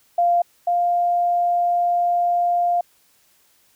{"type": "tone pair in turn", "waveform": "sine", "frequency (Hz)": [696, 700.4], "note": ["F5", "F5"], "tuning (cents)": [-6, 5], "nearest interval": "unison", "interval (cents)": 11, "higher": "second", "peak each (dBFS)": [-14, -16], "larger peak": "first", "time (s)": [[0.18, 0.42], [0.67, 2.81]], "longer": "second", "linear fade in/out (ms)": 5, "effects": ["white hiss -59 dBFS RMS until 3.75 s"]}